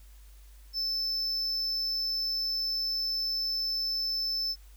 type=tone; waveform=triangle; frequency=5274 Hz; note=E8; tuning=in tune; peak=-27 dBFS; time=0.73-4.56 s; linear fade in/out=50 ms; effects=added 50 Hz sine -49 dBFS peak until 4.76 s + white hiss -62 dBFS RMS until 4.76 s